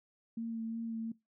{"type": "tone with vibrato", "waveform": "sine", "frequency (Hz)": 227.2, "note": "A#3", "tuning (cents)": -44, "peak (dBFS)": -35, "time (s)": [0.37, 1.12], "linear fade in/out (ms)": 5, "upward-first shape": "sine", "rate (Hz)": 2.8, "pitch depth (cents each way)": 17, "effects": ["noise-tail reverb RT60 0.2 s tail -21 dB re dry"]}